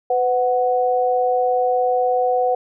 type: tone pair together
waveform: sine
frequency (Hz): 503 / 739.7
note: B4 / F#5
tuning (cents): +32 / -1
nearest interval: perfect fifth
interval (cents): 667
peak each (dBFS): -18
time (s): 0.1-2.55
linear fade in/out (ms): 5
effects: none